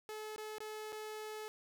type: tone with dropouts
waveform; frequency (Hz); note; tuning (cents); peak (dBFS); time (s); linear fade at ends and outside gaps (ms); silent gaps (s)
sawtooth; 430; A4; -40; -39; 0.09-1.48; 0; 0.361-0.38 / 0.583-0.604 / 0.922-0.927
effects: none